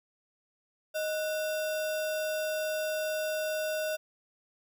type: tone with sample-and-hold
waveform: sine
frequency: 622.3 Hz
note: D#5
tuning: in tune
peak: -29 dBFS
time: 0.94-3.97 s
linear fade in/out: 20 ms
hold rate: 2100 Hz
effects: none